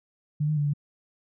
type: tone with pitch steps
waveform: sine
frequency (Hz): 149.7 / 153.2 / 146 / 145.1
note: D3 / D#3 / D3 / D3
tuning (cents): +33 / -27 / -10 / -21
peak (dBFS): -22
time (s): 0.4-0.736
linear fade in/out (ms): 10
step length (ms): 84
effects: none